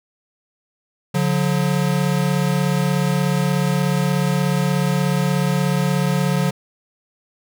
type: tone pair together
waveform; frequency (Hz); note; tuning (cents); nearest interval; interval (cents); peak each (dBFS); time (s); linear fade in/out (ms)
square; 143.33 / 180; D3 / F#3; -42 / -47; major third; 395; -20; 1.14-6.51; 10
effects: none